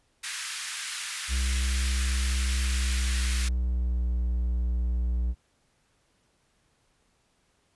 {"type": "high-pass noise", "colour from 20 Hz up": "pink", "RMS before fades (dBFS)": -34, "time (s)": [0.23, 3.49], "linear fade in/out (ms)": 10, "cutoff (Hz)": 1500, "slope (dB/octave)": 24}
{"type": "tone with pitch glide", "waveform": "triangle", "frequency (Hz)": [64, 60.06], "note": ["C2", "B1"], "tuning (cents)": [-38, -48], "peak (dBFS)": -22, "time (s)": [1.28, 5.35], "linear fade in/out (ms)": 50, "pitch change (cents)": -110, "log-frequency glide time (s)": [2.6, 4.21]}
{"effects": ["pink hiss -69 dBFS RMS until 7.75 s", "resampled to 24000 Hz"]}